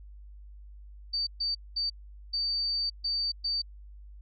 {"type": "tone bursts at uneven times", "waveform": "sine", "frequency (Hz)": 4606, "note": "D8", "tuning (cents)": -34, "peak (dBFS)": -27, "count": 6, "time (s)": [[1.13, 1.27], [1.4, 1.55], [1.76, 1.9], [2.33, 2.9], [3.04, 3.32], [3.44, 3.62]], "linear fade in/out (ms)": 10, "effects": ["added 50 Hz sine -45 dBFS peak until 4.21 s", "AAC 64 kbps"]}